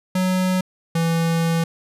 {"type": "tone pair in turn", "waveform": "square", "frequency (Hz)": [185, 165.77], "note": ["F#3", "E3"], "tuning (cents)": [0, 10], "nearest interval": "major second", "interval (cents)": 190, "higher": "first", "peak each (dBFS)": -18, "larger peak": "neither", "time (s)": [[0.15, 0.61], [0.95, 1.64]], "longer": "second", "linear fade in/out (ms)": 5, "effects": ["resampled to 32000 Hz"]}